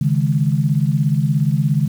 sine chord, C# suspended second, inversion none, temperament equal, 138.59 / 155.56 / 207.7 Hz, C#3 / D#3 / G#3, 0 / 0 / 0 cents, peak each -17 / -17 / -22 dBFS, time 0.01-1.88 s, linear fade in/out 5 ms, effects 7-bit

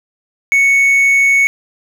triangle tone, 2217 Hz, C#7, in tune, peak -6 dBFS, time 0.52-1.47 s, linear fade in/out 0 ms, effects 8-bit

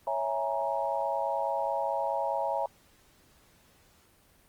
sine chord, A# half-diminished seventh, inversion first, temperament equal with one note detuned, 554.4 / 659.3 / 830.6 / 939.9 Hz, C#5 / E5 / G#5 / A#5, 0 / 0 / 0 / +14 cents, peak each -33 dBFS, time 0.07-2.66 s, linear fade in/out 2 ms, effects pink hiss -62 dBFS RMS until 4.48 s + Opus 24 kbps

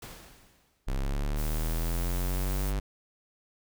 pink noise with exponential decay, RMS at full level -42 dBFS, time 0.02-1.04 s, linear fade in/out 5 ms, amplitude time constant 220 ms
square linear sweep, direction up, 32.55 to 49.93 Hz, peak -28 dBFS, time 0.87-2.8 s, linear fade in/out 10 ms
blue noise, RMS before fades -41 dBFS, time 1.35-2.74 s, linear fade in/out 50 ms
effects none

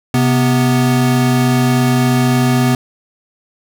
square tone pair together, 130.34 / 246.9 Hz, C3 / B3, -6 / 0 cents, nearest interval major seventh, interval 1106 cents, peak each -14 dBFS, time 0.14-2.75 s, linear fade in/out 2 ms, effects none

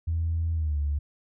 sine tone with pitch glide, 82.41 to 72.58 Hz, E2 to D2, 0 to -20 cents, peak -23 dBFS, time 0.07-0.99 s, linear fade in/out 10 ms, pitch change -220 cents, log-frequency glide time 0.53-0.78 s, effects tanh soft clip ceiling -19 dBFS

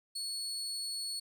30% pulse tone, 4389 Hz, C#8, 18 cents flat, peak -33 dBFS, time 0.15-1.2 s, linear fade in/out 10 ms, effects none

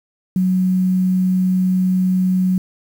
sine tone with quantisation, 185 Hz, F#3, in tune, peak -13 dBFS, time 0.36-2.58 s, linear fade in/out 2 ms, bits 7, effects none

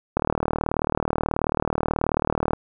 click train, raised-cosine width 1 ms, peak -7 dBFS, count 92, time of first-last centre 0.17-2.534 s, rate 38.5 Hz, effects none

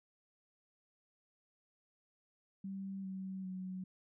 sine tone with pitch steps, 194.1 / 190 / 185.98 Hz, G3 / F#3 / F#3, -17 / +46 / +9 cents, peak -40 dBFS, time 2.64-3.84 s, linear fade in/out 5 ms, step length 400 ms, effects none

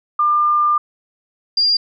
sine tone pair in turn, 1199 / 4796 Hz, D6 / D8, +36 / +36 cents, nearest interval 2 octaves, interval 2400 cents, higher second, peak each -12 dBFS, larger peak neither, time 0.19-0.78 / 1.57-1.77 s, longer first, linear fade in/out 5 ms, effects none

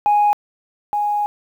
sine tone pair in turn, 829 / 829 Hz, G#5 / G#5, -3 / -3 cents, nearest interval unison, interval 0 cents, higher neither, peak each -10 / -16 dBFS, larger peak first, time 0.06-0.33 / 0.93-1.26 s, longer second, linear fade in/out 0 ms, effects tanh soft clip ceiling -9 dBFS + 8-bit

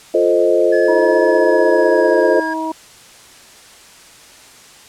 sine chord, F dominant seventh, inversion none, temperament equal, 349.2 / 440 / 523.3 / 622.3 Hz, F4 / A4 / C5 / Eb5, 0 / 0 / 0 / 0 cents, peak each -16 dBFS, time 0.14-2.4 s, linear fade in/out 5 ms
triangle tone with pitch glide, 1712 to 1633.7 Hz, A6 to G#6, -48 to -29 cents, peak -21 dBFS, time 0.72-2.54 s, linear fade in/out 10 ms, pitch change -81 cents, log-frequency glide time 1.26-2.34 s
harmonic tone, 319 Hz, D#4, 43 cents sharp, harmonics 1 / 2 / 3, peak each -22 / -27 / -22 dBFS, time 0.88-2.72 s, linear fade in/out 5 ms
effects white hiss -42 dBFS RMS until 4.88 s + low-pass 9000 Hz 12 dB/octave

